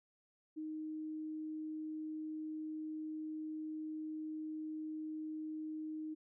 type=tone; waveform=sine; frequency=311.1 Hz; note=D#4; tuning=in tune; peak=-40 dBFS; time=0.56-6.15 s; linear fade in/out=20 ms; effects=none